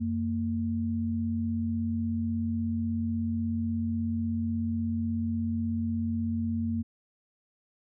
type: tone pair together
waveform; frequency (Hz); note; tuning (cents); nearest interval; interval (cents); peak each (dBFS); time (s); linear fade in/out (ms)
sine; 91 / 229.1; F#2 / A#3; -28 / -30; octave + major third; 1598; -32 / -28; 0-6.83; 20
effects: none